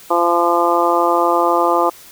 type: harmonic tone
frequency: 172 Hz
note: F3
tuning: 26 cents flat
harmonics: 2 / 3 / 4 / 5 / 6 / 7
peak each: -19 / -19 / -19 / -19 / -19 / -19 dBFS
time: 0.1-1.9 s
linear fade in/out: 10 ms
effects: white hiss -41 dBFS RMS until 2.11 s